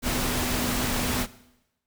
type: tone in noise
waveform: sine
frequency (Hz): 247.2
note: B3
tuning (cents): +2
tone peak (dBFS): -31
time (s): 0.02-1.27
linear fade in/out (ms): 50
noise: pink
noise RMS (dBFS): -27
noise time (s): 0.02-1.27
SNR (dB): -7
effects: noise-tail reverb RT60 0.9 s tail -18 dB re dry